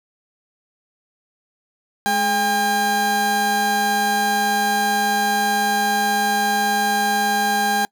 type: tone pair together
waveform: 30% pulse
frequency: 210.8 / 805 Hz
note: G#3 / G5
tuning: +26 / +46 cents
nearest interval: octave + major seventh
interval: 2320 cents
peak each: -23 / -15 dBFS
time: 2.06-7.85 s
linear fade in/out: 0 ms
effects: noise-tail reverb RT60 0.1 s tail -25 dB re dry